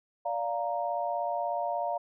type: chord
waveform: sine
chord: Bb major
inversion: first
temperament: just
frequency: 582.7 / 699.2 / 932.3 Hz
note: D5 / F5 / Bb5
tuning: -14 / +2 / 0 cents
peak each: -34 / -31 / -34 dBFS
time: 0.25-1.98 s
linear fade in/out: 10 ms
effects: none